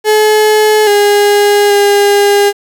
35% pulse tone with pitch steps, 427.8 / 410 / 405.7 Hz, A4 / G#4 / G#4, -49 / -22 / -41 cents, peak -4 dBFS, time 0.04-2.53 s, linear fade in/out 50 ms, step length 830 ms, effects 7-bit

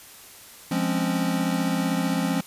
square chord, Db major seventh, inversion first, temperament equal, 174.61 / 207.7 / 261.6 / 277.2 Hz, F3 / Ab3 / C4 / Db4, 0 / 0 / 0 / 0 cents, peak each -27 / -30 / -28 / -31 dBFS, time 0.71-2.41 s, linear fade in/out 5 ms, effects white hiss -46 dBFS RMS until 2.46 s + resampled to 32000 Hz

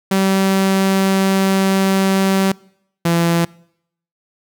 sawtooth tone pair in turn, 192.7 / 169.19 Hz, G3 / E3, -29 / +45 cents, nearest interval major second, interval 226 cents, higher first, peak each -9 dBFS, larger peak neither, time 0.11-2.52 / 3.05-3.45 s, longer first, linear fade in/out 5 ms, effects noise-tail reverb RT60 0.7 s tail -24 dB re dry

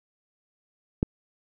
click, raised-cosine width 3 ms, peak -9 dBFS, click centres 1.029 s, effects none

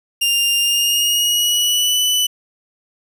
sawtooth tone with pitch glide, 2800 to 2984 Hz, F7 to F#7, +4 to +14 cents, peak -11 dBFS, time 0.21-2.27 s, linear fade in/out 10 ms, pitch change +110 cents, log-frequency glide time 0.61-1.99 s, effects none

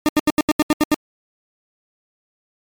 40% pulse tone bursts, 302.8 Hz, D#4, 47 cents flat, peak -11 dBFS, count 9, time 0.06-0.943 s, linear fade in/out 0 ms, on 27 ms, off 80 ms, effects MP3 96 kbps

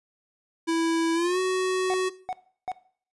square tone with pitch glide, 329.6 to 372.1 Hz, E4 to F#4, 0 to +10 cents, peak -23 dBFS, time 0.67-2.1 s, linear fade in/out 20 ms, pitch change +210 cents, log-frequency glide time 1.14-1.39 s
triangle tone bursts, 740 Hz, F#5, in tune, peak -25 dBFS, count 3, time 1.9-2.717 s, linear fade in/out 0 ms, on 39 ms, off 350 ms
effects noise-tail reverb RT60 0.5 s tail -18 dB re dry + resampled to 24000 Hz

